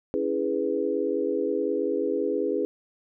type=chord; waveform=sine; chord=C# minor seventh; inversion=none; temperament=equal with one note detuned; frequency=280.1 / 329.6 / 415.3 / 493.9 Hz; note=C#4 / E4 / G#4 / B4; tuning=+18 / 0 / 0 / 0 cents; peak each=-31 / -30 / -27 / -29 dBFS; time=0.14-2.65 s; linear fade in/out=0 ms; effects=none